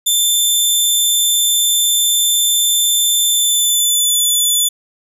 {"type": "tone with pitch glide", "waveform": "15% pulse", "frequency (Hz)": [3546, 3479], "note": ["A7", "A7"], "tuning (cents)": [13, -20], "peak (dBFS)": -5, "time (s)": [0.06, 4.69], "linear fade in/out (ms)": 10, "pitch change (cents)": -33, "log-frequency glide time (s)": [3.29, 4.16], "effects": []}